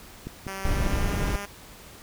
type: click train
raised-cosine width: 3 ms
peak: -21 dBFS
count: 6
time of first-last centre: 0.27-1.258 s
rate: 5.06 Hz
type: tone with pitch glide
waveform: 5% pulse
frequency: 193.3 to 201.9 Hz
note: G3 to G#3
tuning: -24 to -49 cents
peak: -22 dBFS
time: 0.47-1.46 s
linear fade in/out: 10 ms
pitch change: +75 cents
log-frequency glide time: 0.66-1.11 s
type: noise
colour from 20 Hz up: brown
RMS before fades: -25 dBFS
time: 0.65-1.36 s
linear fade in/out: 2 ms
effects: pink hiss -47 dBFS RMS until 2.02 s